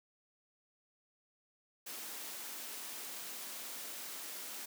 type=high-pass noise; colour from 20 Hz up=white; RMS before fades=-45 dBFS; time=1.86-4.66 s; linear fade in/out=10 ms; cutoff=190 Hz; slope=48 dB/octave; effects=none